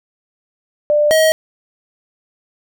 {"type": "tone pair in turn", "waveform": ["sine", "square"], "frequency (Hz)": [594, 633.7], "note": ["D5", "D#5"], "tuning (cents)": [20, 32], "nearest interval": "minor second", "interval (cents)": 112, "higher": "second", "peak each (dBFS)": -10, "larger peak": "neither", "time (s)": [[0.9, 1.11], [1.11, 1.32]], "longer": "neither", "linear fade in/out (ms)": 0, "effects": []}